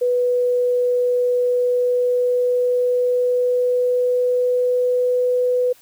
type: tone with pitch glide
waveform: sine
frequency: 492.9 to 497.2 Hz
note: B4 to B4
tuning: -3 to +12 cents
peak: -15 dBFS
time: 0.01-5.73 s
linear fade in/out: 10 ms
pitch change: +15 cents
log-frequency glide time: 1.35-5.24 s
effects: white hiss -51 dBFS RMS until 5.81 s